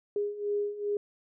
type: beating tone pair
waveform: sine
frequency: 409.4 / 411.9 Hz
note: G#4 / G#4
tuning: -25 / -14 cents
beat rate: 2.5 Hz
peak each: -34 / -30 dBFS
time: 0.16-0.97 s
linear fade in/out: 2 ms
effects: none